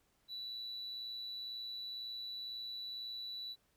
triangle tone with amplitude modulation, 3951 Hz, B7, in tune, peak -37 dBFS, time 0.28-3.56 s, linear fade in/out 50 ms, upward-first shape sine, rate 122 Hz, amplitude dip 40%, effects tanh soft clip ceiling -38 dBFS + pink hiss -75 dBFS RMS until 3.76 s

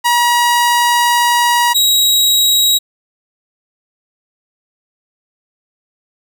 sawtooth tone pair in turn, 958 / 3832 Hz, A#5 / A#7, +47 / +47 cents, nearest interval 2 octaves, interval 2400 cents, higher second, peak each -6 dBFS, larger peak neither, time 0.04-1.74 / 1.74-2.79 s, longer first, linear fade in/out 20 ms, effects none

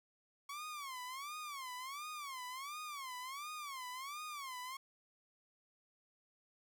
sawtooth tone with vibrato, 1108.7 Hz, C#6, in tune, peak -40 dBFS, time 0.49-4.77 s, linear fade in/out 5 ms, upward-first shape sine, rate 1.4 Hz, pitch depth 190 cents each way, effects none

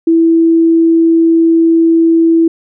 sine tone, 329.6 Hz, E4, in tune, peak -5 dBFS, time 0.07-2.48 s, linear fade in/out 5 ms, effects none

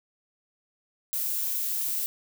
violet noise, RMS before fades -29 dBFS, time 1.13-2.06 s, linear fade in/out 0 ms, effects none

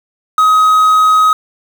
triangle tone with quantisation, 1264 Hz, D#6, 27 cents sharp, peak -4 dBFS, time 0.38-1.33 s, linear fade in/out 2 ms, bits 5, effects none

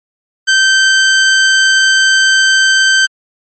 sawtooth tone, 1554 Hz, G6, 16 cents flat, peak -3 dBFS, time 0.47-3.07 s, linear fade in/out 20 ms, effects MP3 32 kbps

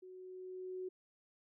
sine tone with level ramp, 370 Hz, F#4, in tune, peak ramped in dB -51 to -39 dBFS, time 0.02-0.89 s, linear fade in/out 10 ms, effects none

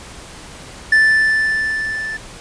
triangle tone with level ramp, 1760 Hz, A6, in tune, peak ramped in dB -6 to -21 dBFS, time 0.92-2.17 s, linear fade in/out 5 ms, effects pink hiss -36 dBFS RMS until 2.4 s + resampled to 22050 Hz

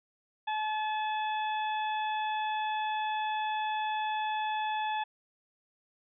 harmonic tone, 860 Hz, A5, 40 cents flat, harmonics 1 / 2 / 3 / 4, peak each -30 / -40 / -42 / -43 dBFS, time 0.47-5.04 s, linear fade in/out 10 ms, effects none

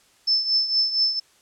sine tone with tremolo, 5274 Hz, E8, in tune, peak -15 dBFS, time 0.27-1.2 s, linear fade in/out 10 ms, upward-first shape triangle, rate 4.3 Hz, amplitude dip 75%, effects white hiss -58 dBFS RMS until 1.41 s + low-pass 9000 Hz 12 dB/octave

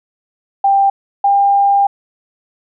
sine tone pair in turn, 790 / 799.6 Hz, G5 / G5, +13 / +34 cents, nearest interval unison, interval 21 cents, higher second, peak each -8 dBFS, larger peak neither, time 0.64-0.9 / 1.24-1.87 s, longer second, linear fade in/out 5 ms, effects none

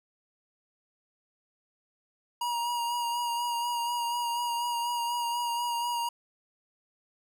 square tone with vibrato, 951 Hz, A#5, 34 cents sharp, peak -29 dBFS, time 2.41-6.09 s, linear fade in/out 5 ms, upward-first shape sine, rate 4.1 Hz, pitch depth 22 cents each way, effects none

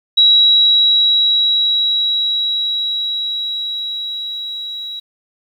sine tone with level ramp, 3877 Hz, B7, 33 cents flat, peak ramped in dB -6 to -24 dBFS, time 0.17-5 s, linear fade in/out 10 ms, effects 8-bit

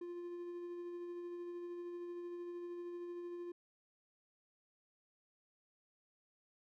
triangle tone with tremolo, 349.2 Hz, F4, in tune, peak -40 dBFS, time 0.01-3.52 s, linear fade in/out 5 ms, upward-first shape sine, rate 13 Hz, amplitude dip 25%, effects none

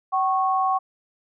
sine tone pair together, 761.8 / 1100 Hz, G5 / C#6, -50 / -14 cents, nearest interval tritone, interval 636 cents, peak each -21 / -22 dBFS, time 0.12-0.79 s, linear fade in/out 20 ms, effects none

